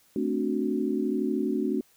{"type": "chord", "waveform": "sine", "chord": "D dominant seventh", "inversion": "second", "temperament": "equal", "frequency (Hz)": [220, 261.6, 293.7, 370], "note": ["A3", "C4", "D4", "F#4"], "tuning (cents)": [0, 0, 0, 0], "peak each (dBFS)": -30, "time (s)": [0.16, 1.81], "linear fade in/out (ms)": 2, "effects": ["white hiss -62 dBFS RMS until 1.96 s"]}